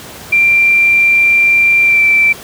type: tone with pitch glide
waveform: sine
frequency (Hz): 2366 to 2336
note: D7 to D7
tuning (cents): +12 to -10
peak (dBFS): -6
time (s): 0.32-2.33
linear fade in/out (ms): 10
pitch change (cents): -22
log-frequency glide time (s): 1.81-2.04
effects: pink hiss -31 dBFS RMS until 2.43 s + high-pass 80 Hz 12 dB/octave